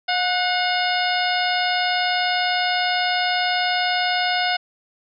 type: harmonic tone with a mistuned harmonic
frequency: 720 Hz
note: F#5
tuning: 47 cents flat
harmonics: 1 / 2 / 3 / 4 / 5 / 6 / 7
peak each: -22 / -25 / -27 / -28 / -29 / -30 / -30 dBFS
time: 0.08-4.57 s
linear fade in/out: 10 ms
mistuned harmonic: 2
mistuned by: +48 cents
effects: none